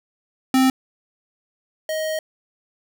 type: tone pair in turn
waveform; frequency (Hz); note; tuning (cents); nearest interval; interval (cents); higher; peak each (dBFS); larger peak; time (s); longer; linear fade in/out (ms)
square; 261.6 / 627.8; C4 / D#5; 0 / +15; octave + minor third; 1515; second; -14 / -23; first; 0.54-0.7 / 1.89-2.19; second; 2
effects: none